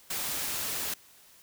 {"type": "noise", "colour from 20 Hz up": "white", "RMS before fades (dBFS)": -33, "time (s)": [0.1, 0.94], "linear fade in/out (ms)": 5, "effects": ["white hiss -57 dBFS RMS until 1.42 s"]}